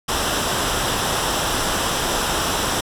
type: noise with comb filter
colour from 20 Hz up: pink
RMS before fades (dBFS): -21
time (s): 0.08-2.81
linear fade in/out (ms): 10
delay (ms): 0.45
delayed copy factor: -0.5
effects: low-pass 11000 Hz 12 dB/octave